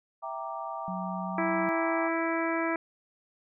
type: chord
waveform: sine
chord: E half-diminished seventh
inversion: none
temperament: equal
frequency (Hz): 659.3 / 784 / 932.3 / 1174.7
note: E5 / G5 / Bb5 / D6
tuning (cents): 0 / 0 / 0 / 0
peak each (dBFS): -39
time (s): 0.22-2.09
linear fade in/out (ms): 20
type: tone with pitch glide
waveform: sine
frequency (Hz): 184.5 to 187.08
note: F#3 to F#3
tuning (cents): -5 to +19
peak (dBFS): -34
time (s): 0.88-1.69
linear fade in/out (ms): 0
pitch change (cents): +24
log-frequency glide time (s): 1.23-1.51
type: harmonic tone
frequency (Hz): 329.6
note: E4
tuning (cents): 0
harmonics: 1 / 2 / 3 / 4 / 5 / 6 / 7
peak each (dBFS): -30 / -33 / -35 / -36 / -37 / -38 / -38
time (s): 1.38-2.76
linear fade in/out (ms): 2
effects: none

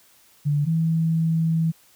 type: tone pair in turn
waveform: sine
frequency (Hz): 146.2 / 162.81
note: D3 / E3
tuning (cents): -7 / -21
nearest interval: major second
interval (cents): 186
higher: second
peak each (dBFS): -18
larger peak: neither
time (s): 0.45-0.66 / 0.66-1.72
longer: second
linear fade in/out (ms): 20
effects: white hiss -56 dBFS RMS until 1.95 s

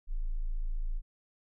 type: tone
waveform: sine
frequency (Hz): 27.5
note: A0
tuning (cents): 0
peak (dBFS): -29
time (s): 0.07-1.02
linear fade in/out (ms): 50
effects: none

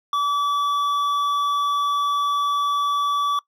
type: tone with hard clipping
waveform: sine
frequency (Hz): 1150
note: D6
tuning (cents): -37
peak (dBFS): -20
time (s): 0.13-3.39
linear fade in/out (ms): 2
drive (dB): 7
effects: noise-tail reverb RT60 0.1 s tail -22 dB re dry

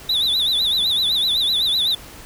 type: tone with vibrato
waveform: triangle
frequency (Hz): 3704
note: A#7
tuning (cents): -12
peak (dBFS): -15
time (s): 0.09-1.95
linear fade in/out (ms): 5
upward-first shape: sine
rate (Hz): 7.9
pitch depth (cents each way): 140
effects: added 50 Hz sine -48 dBFS peak until 2.25 s + pink hiss -40 dBFS RMS until 2.25 s

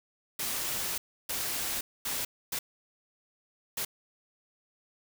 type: noise bursts at uneven times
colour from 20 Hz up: white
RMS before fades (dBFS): -33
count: 5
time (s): 0.39-0.98 / 1.29-1.81 / 2.05-2.25 / 2.52-2.59 / 3.77-3.85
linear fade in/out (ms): 5
effects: none

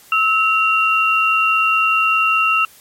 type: tone pair together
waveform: sine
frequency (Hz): 1300 / 2755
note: E6 / F7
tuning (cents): -24 / -24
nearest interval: octave + minor second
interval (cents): 1300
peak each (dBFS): -15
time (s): 0.12-2.65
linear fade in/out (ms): 2
effects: white hiss -46 dBFS RMS until 2.8 s + MP3 64 kbps

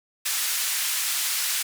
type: band-pass noise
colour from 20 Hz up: white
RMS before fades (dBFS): -26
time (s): 0.25-1.63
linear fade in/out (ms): 10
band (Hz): 1500 to 13000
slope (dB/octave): 12
effects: none

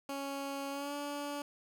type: tone with pitch glide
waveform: 15% pulse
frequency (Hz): 277.2 to 288.3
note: C#4 to D4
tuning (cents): 0 to -32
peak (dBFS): -31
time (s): 0.09-1.42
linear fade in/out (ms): 2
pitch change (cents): +68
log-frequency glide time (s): 0.7-0.94
effects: none

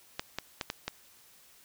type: clicks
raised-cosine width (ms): 0.2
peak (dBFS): -15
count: 5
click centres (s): 0.195 / 0.386 / 0.612 / 0.701 / 0.88
effects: white hiss -59 dBFS RMS until 1.64 s

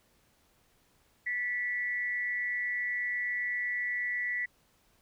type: tone with amplitude modulation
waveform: sine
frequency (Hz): 1961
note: B6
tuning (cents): -13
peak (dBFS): -27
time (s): 1.26-4.46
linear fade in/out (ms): 10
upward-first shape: sine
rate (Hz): 208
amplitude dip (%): 60
effects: pink hiss -68 dBFS RMS until 5.01 s

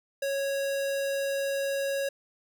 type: tone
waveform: square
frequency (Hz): 552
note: C#5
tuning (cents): -7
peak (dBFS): -28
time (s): 0.22-2.09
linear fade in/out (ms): 5
effects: none

